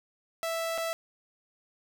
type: tone with dropouts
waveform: sawtooth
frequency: 659.3 Hz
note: E5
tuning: in tune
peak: -26 dBFS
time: 0.43-0.93 s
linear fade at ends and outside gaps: 0 ms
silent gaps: 0.778-0.782 s
effects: none